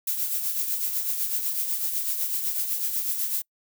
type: noise with tremolo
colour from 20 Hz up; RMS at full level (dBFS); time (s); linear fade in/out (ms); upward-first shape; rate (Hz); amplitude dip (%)
violet; -25; 0.07-3.42; 5; triangle; 8; 55
effects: noise-tail reverb RT60 0.1 s tail -26 dB re dry